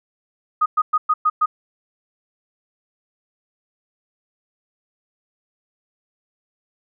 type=tone bursts; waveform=sine; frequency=1244.5 Hz; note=D#6; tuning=in tune; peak=-13 dBFS; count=6; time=0.61-1.46 s; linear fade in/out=10 ms; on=50 ms; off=110 ms; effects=none